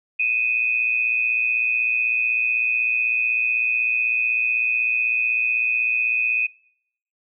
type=tone pair together; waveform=sine; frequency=2489 / 2605 Hz; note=D#7 / E7; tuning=0 / -21 cents; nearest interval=minor second; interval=79 cents; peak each=-19 / -24 dBFS; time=0.19-6.47 s; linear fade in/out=10 ms; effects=noise-tail reverb RT60 0.7 s tail -23 dB re dry